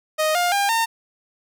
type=tone with pitch steps; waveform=sawtooth; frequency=622.3 / 706.6 / 802.4 / 911.1 Hz; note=D#5 / F5 / G5 / A#5; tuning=0 / +20 / +40 / -40 cents; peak=-14 dBFS; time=0.18-0.86 s; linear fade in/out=20 ms; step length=170 ms; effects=none